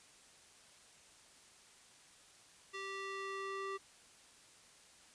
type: tone with band-pass filter sweep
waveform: square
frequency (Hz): 390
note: G4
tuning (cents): -9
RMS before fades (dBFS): -43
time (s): 2.73-3.78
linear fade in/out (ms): 20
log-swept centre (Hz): 2400 to 1200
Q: 0.9
effects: white hiss -62 dBFS RMS until 5.14 s + resampled to 22050 Hz